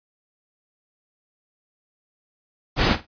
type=noise with echo; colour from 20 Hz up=pink; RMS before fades=-18 dBFS; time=2.76-2.97 s; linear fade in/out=50 ms; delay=49 ms; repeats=2; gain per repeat=-15 dB; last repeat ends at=3.068 s; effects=resampled to 11025 Hz